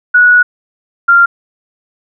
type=tone pair in turn; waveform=sine; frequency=1465 / 1389.9 Hz; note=F#6 / F6; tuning=-18 / -9 cents; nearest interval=minor second; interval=91 cents; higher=first; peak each=-3 dBFS; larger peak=neither; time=0.14-0.43 / 1.08-1.26 s; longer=first; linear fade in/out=10 ms; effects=none